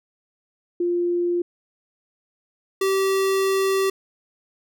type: tone pair in turn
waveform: sine / square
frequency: 349.3 / 386.5 Hz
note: F4 / G4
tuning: 0 / -24 cents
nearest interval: major second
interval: 176 cents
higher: second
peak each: -19 dBFS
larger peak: neither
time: 0.8-1.42 / 2.81-3.9 s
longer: second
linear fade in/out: 5 ms
effects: none